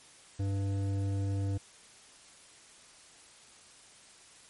sine tone with hard clipping, 98.5 Hz, G2, 9 cents sharp, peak -31 dBFS, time 0.39-1.58 s, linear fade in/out 10 ms, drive 11 dB, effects white hiss -56 dBFS RMS until 4.49 s + MP3 48 kbps

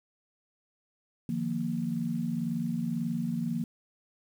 sine chord, Eb suspended second, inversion none, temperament equal with one note detuned, 152.63 / 174.61 / 233.1 Hz, Eb3 / F3 / Bb3, -33 / 0 / 0 cents, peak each -36 / -33 / -31 dBFS, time 1.29-3.64 s, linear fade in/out 2 ms, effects 9-bit

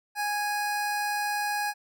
25% pulse tone, 828 Hz, G#5, 5 cents flat, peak -23 dBFS, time 0.15-1.74 s, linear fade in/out 50 ms, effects none

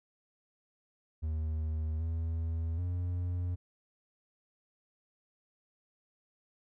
triangle tone with pitch steps, 78.4 / 81.8 / 88.8 Hz, D#2 / E2 / F2, +14 / -13 / +29 cents, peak -29 dBFS, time 1.22-3.56 s, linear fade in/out 20 ms, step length 780 ms, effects none

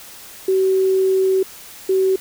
sine tone pair in turn, 380 / 380 Hz, F#4 / F#4, +46 / +46 cents, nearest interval unison, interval 0 cents, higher neither, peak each -13 dBFS, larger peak neither, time 0.48-1.43 / 1.89-2.16 s, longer first, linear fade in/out 5 ms, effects white hiss -39 dBFS RMS until 2.2 s

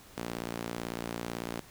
sawtooth tone with high-pass filter, 58 Hz, A#1, 8 cents flat, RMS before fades -38 dBFS, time 0.17-1.6 s, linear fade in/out 5 ms, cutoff 230 Hz, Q 0.91, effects pink hiss -54 dBFS RMS until 1.7 s

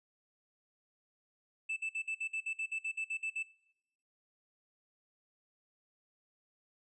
triangle tone bursts, 2637 Hz, E7, in tune, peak -32 dBFS, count 14, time 1.69-3.43 s, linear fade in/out 10 ms, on 76 ms, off 52 ms, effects noise-tail reverb RT60 0.8 s tail -21 dB re dry + resampled to 24000 Hz

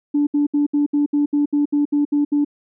sine tone bursts, 291 Hz, D4, 16 cents flat, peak -13 dBFS, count 12, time 0.14-2.448 s, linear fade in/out 10 ms, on 130 ms, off 68 ms, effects tanh soft clip ceiling -10 dBFS

